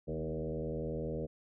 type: tone with frequency modulation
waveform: sine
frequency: 313.5 Hz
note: D#4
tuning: 13 cents sharp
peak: -34 dBFS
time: 0.07-1.27 s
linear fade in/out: 20 ms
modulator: 79.7 Hz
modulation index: 3.1
effects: none